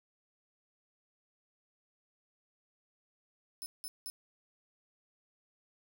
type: tone bursts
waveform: 15% pulse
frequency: 5260 Hz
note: E8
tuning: 5 cents flat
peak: -34 dBFS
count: 3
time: 3.62-4.1 s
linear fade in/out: 0 ms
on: 40 ms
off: 180 ms
effects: none